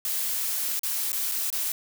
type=noise with dropouts; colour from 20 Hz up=blue; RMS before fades=-28 dBFS; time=0.05-1.72 s; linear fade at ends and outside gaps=1 ms; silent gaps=0.794-0.833 / 1.119-1.129 / 1.315-1.319 / 1.502-1.527 s; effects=none